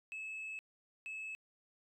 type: tone bursts at uneven times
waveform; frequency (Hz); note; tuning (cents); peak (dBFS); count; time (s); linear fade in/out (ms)
sine; 2597; E7; -26; -39; 2; 0.12-0.59 / 1.06-1.35; 0
effects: tanh soft clip ceiling -40 dBFS